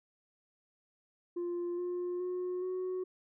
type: tone with pitch steps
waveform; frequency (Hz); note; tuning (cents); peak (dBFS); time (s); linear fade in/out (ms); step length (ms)
sine; 349.1 / 355.6 / 362.2 / 369; F4 / F4 / F#4 / F#4; -1 / +31 / -37 / -5; -31; 1.36-3.04; 10; 420
effects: tanh soft clip ceiling -32 dBFS